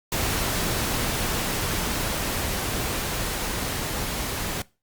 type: noise with level ramp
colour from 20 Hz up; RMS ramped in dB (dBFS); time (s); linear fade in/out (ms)
pink; -25 to -29; 0.12-4.62; 2
effects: noise-tail reverb RT60 0.3 s tail -22 dB re dry + Opus 48 kbps